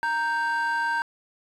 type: tone pair together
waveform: triangle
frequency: 931 / 1567 Hz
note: A#5 / G6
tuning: -2 / -1 cents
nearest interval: major sixth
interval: 901 cents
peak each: -23 dBFS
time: 0.03-1.02 s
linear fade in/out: 0 ms
effects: tanh soft clip ceiling -17 dBFS